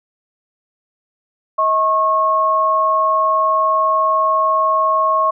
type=tone pair together; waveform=sine; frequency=636 / 1090.1 Hz; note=D#5 / C#6; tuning=+38 / -29 cents; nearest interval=major sixth; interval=933 cents; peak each=-19 / -13 dBFS; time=1.58-5.31 s; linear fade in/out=10 ms; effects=none